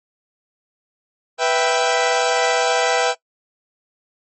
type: chord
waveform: sawtooth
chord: E minor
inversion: second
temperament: equal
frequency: 493.9 / 659.3 / 784 Hz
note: B4 / E5 / G5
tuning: 0 / 0 / 0 cents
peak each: -16 dBFS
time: 1.38-3.15 s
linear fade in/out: 50 ms
effects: noise-tail reverb RT60 0.1 s tail -20 dB re dry + MP3 32 kbps